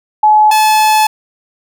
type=tone pair in turn; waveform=sine / 45% pulse; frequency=853 / 862.4 Hz; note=G#5 / A5; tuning=+46 / -35 cents; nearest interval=unison; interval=19 cents; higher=second; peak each=-4 / -7 dBFS; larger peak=first; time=0.23-0.51 / 0.51-1.07 s; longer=second; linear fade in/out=5 ms; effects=none